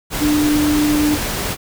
sine tone in noise, 298.2 Hz, D4, 27 cents sharp, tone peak -13 dBFS, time 0.19-1.18 s, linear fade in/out 50 ms, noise pink, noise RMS -22 dBFS, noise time 0.1-1.57 s, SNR +6 dB, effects none

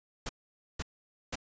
pink noise bursts, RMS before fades -35 dBFS, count 3, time 0.26-1.356 s, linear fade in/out 5 ms, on 32 ms, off 500 ms, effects resampled to 16000 Hz

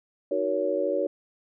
sine chord, D# minor seventh, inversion none, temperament just, 311.1 / 373.4 / 466.7 / 560 Hz, D#4 / F#4 / A#4 / C#5, 0 / +16 / +2 / +18 cents, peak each -32 / -30 / -30 / -26 dBFS, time 0.31-1.07 s, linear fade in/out 5 ms, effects none

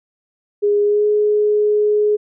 sine tone with pitch glide, 411.5 to 419.7 Hz, G#4 to G#4, -16 to +18 cents, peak -12 dBFS, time 0.62-2.17 s, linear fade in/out 20 ms, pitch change +34 cents, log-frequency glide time 0.83-1.06 s, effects none

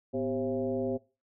sine tone with frequency modulation, 392 Hz, G4, in tune, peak -28 dBFS, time 0.13-0.98 s, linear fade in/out 20 ms, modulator 141 Hz, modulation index 1.5, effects noise-tail reverb RT60 0.3 s tail -20 dB re dry

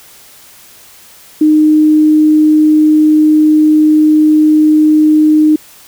sine tone, 307.1 Hz, D#4, 23 cents flat, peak -4 dBFS, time 1.41-5.56 s, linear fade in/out 5 ms, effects white hiss -39 dBFS RMS until 5.87 s

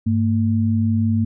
sine tone pair together, 100.66 / 226.5 Hz, G2 / A#3, +46 / -50 cents, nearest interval octave + major second, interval 1404 cents, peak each -18 dBFS, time 0.06-1.25 s, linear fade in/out 10 ms, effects none

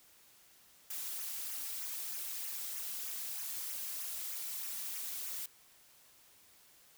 blue noise with flanger, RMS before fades -41 dBFS, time 0.9-5.46 s, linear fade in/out 5 ms, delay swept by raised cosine 0.22 to 3.32 ms, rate 3.2 Hz, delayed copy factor -0.65, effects white hiss -63 dBFS RMS until 6.97 s

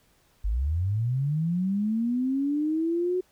sine linear sweep, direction up, 46.25 to 370 Hz, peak -23 dBFS, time 0.44-3.21 s, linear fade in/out 10 ms, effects pink hiss -64 dBFS RMS until 3.31 s

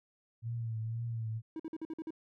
sine tone with vibrato, 114 Hz, A#2, 38 cents flat, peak -34 dBFS, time 0.42-1.42 s, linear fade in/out 50 ms, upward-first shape triangle, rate 2 Hz, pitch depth 62 cents each way
triangle tone bursts, 320.2 Hz, D#4, 50 cents sharp, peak -35 dBFS, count 7, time 1.56-2.106 s, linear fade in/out 2 ms, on 36 ms, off 49 ms
effects none

